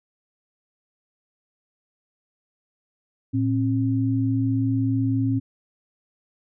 sine tone pair together, 112.93 / 268.6 Hz, A2 / C4, +46 / +46 cents, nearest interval octave + minor third, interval 1500 cents, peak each -22 dBFS, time 3.33-5.4 s, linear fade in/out 20 ms, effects none

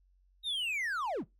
triangle linear sweep, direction down, 3803 to 93 Hz, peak -30 dBFS, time 0.43-1.25 s, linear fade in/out 50 ms, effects noise-tail reverb RT60 0.2 s tail -23 dB re dry + added 46 Hz sine -64 dBFS peak until 1.39 s

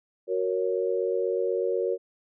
sine chord, F# major, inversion none, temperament equal, 370 / 466.2 / 554.4 Hz, F#4 / A#4 / C#5, 0 / 0 / 0 cents, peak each -28 / -27 / -30 dBFS, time 0.27-1.98 s, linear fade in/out 50 ms, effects none

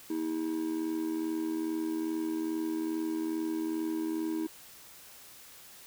triangle tone with amplitude modulation, 320 Hz, D#4, 49 cents sharp, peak -25 dBFS, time 0.1-4.47 s, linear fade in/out 5 ms, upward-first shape sine, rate 82.4 Hz, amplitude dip 70%, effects white hiss -52 dBFS RMS until 5.86 s

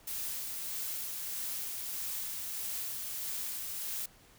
blue noise with tremolo, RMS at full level -37 dBFS, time 0.07-4.06 s, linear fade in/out 5 ms, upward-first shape sine, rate 1.6 Hz, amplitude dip 25%, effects pink hiss -60 dBFS RMS until 4.38 s

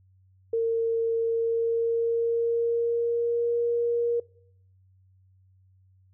sine tone with pitch glide, 457 to 472 Hz, A#4 to A#4, -34 to +22 cents, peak -22 dBFS, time 0.53-4.2 s, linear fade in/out 5 ms, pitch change +56 cents, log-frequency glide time 1.18-3.56 s, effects noise-tail reverb RT60 0.7 s tail -24 dB re dry + added 94 Hz sine -57 dBFS peak until 6.13 s

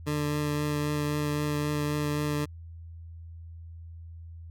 20% pulse tone with vibrato, 148.3 Hz, D3, 17 cents sharp, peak -22 dBFS, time 0.06-2.46 s, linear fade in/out 20 ms, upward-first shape triangle, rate 3.8 Hz, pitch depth 13 cents each way, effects added 83 Hz sine -41 dBFS peak until 4.5 s

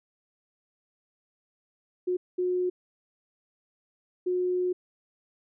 sine tone bursts at uneven times, 362.3 Hz, F#4, 36 cents flat, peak -24 dBFS, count 3, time 2.07-2.17 / 2.38-2.7 / 4.26-4.73 s, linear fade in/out 10 ms, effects none

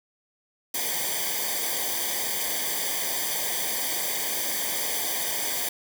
white noise with comb filter, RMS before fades -28 dBFS, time 0.74-5.69 s, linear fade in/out 5 ms, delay 0.74 ms, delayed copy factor -1, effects none

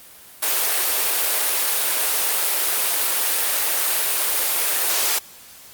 white high-pass noise, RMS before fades -20 dBFS, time 0.42-5.19 s, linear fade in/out 10 ms, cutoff 380 Hz, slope 24 dB/octave, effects white hiss -44 dBFS RMS until 5.73 s + Opus 32 kbps

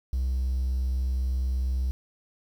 triangle tone, 64.1 Hz, C2, 35 cents flat, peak -21 dBFS, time 0.13-1.91 s, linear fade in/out 0 ms, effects tanh soft clip ceiling -19 dBFS + 9-bit

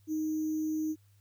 sine tone with sample-and-hold, 311.8 Hz, D#4, 4 cents sharp, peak -29 dBFS, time 0.07-0.96 s, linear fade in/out 50 ms, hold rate 6300 Hz, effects added 100 Hz sine -60 dBFS peak until 1.2 s + white hiss -72 dBFS RMS until 1.2 s

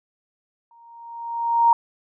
sine tone with exponential growth, 932.3 Hz, A#5, in tune, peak -10 dBFS, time 0.71-1.73 s, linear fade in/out 2 ms, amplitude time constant 220 ms, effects none

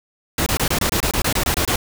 pink noise bursts, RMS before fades -19 dBFS, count 13, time 0.38-1.759 s, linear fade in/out 2 ms, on 83 ms, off 25 ms, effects none

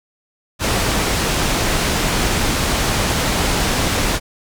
pink low-pass noise, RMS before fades -18 dBFS, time 0.59-4.2 s, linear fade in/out 50 ms, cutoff 9200 Hz, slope 12 dB/octave, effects none

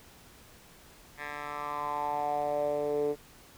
10% pulse tone with band-pass filter sweep, 146.83 Hz, D3, in tune, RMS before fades -32 dBFS, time 1.17-3.16 s, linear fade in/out 50 ms, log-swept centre 1700 to 400 Hz, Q 4.9, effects pink hiss -55 dBFS RMS until 3.57 s

